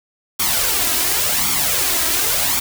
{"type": "noise with flanger", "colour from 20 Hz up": "white", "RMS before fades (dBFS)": -18, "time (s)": [0.39, 2.6], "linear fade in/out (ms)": 10, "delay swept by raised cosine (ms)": [0.88, 3.08], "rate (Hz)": 0.91, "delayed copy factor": 0.6, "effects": []}